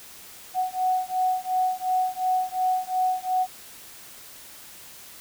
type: beating tone pair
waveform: sine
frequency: 740 / 742.8 Hz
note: F#5 / F#5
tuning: 0 / +7 cents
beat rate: 2.8 Hz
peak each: -25 dBFS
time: 0.54-3.47 s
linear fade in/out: 50 ms
effects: white hiss -45 dBFS RMS until 5.2 s